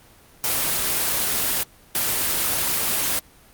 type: noise bursts at uneven times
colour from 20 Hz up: white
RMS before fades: -22 dBFS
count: 2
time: 0.44-1.63 / 1.95-3.19 s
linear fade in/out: 0 ms
effects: pink hiss -51 dBFS RMS until 3.53 s + Opus 24 kbps